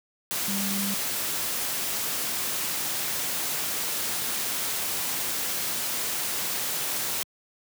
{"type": "tone in noise", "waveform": "sine", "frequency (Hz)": 198.3, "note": "G3", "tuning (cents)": 20, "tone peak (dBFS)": -29, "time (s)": [0.48, 0.94], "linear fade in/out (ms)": 0, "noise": "white", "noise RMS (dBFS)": -29, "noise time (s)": [0.31, 7.23], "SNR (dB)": -3, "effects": ["high-pass 100 Hz 12 dB/octave"]}